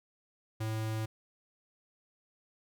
square tone, 110 Hz, A2, in tune, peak -33 dBFS, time 0.6-1.06 s, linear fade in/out 10 ms, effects none

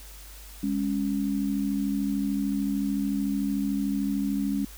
sine tone pair together, 204.3 / 277.8 Hz, G#3 / C#4, -28 / +4 cents, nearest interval perfect fourth, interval 532 cents, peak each -27 dBFS, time 0.63-4.65 s, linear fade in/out 5 ms, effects added 50 Hz sine -44 dBFS peak until 4.77 s + white hiss -48 dBFS RMS until 4.77 s

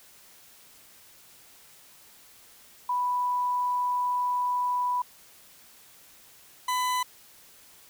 sine / 40% pulse tone pair in turn, 987.8 / 1001 Hz, B5 / B5, 0 / +23 cents, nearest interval unison, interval 23 cents, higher second, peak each -24 dBFS, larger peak neither, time 2.89-5.02 / 6.68-7.03 s, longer first, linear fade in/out 5 ms, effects white hiss -54 dBFS RMS until 7.89 s

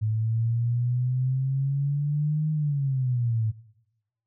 sine exponential two-way sweep, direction up then down, 107.7 to 155.56 to 107.7 Hz, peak -22 dBFS, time 0.01-3.52 s, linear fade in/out 20 ms, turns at 2.51 s, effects noise-tail reverb RT60 1.0 s tail -22 dB re dry

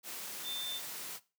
sine tone in noise, 3565 Hz, A7, 22 cents sharp, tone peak -37 dBFS, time 0.43-0.81 s, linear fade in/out 50 ms, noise white, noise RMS -43 dBFS, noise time 0.03-1.2 s, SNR +3 dB, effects noise-tail reverb RT60 0.3 s tail -18 dB re dry + high-pass 150 Hz 12 dB/octave

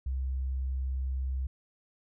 sine tone, 65.5 Hz, C2, 2 cents sharp, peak -29 dBFS, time 0.06-1.47 s, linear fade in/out 5 ms, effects none

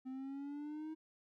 triangle exponential sweep, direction up, 257.4 to 317.7 Hz, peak -40 dBFS, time 0.05-0.95 s, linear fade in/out 20 ms, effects none

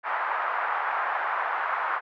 pink band-pass noise, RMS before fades -28 dBFS, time 0.03-2.01 s, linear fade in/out 50 ms, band 830 to 1600 Hz, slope 24 dB/octave, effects none

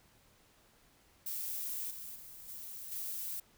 violet noise with level steps, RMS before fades -39 / -46 / -51 / -46 / -40 dBFS, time 1.26-3.4 s, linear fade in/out 5 ms, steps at 1.9 / 2.15 / 2.48 / 2.91 s, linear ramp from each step 10 ms, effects pink hiss -66 dBFS RMS until 3.57 s

